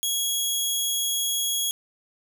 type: tone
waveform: 15% pulse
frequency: 3322 Hz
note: G#7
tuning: in tune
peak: -16 dBFS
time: 0.03-1.71 s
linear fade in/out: 0 ms
effects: none